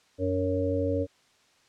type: harmonic tone with a mistuned harmonic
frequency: 92.5 Hz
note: F#2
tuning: in tune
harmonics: 1 / 3 / 5 / 6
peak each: -30 / -30 / -30 / -30 dBFS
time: 0.18-1.07 s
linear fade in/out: 50 ms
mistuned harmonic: 3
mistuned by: +37 cents
effects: white hiss -63 dBFS RMS until 1.68 s + low-pass 6000 Hz 12 dB/octave